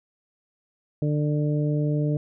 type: harmonic tone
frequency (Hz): 148.8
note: D3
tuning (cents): +23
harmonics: 1 / 2 / 3 / 4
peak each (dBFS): -22 / -28 / -32 / -34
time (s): 1.02-2.17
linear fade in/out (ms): 2
effects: none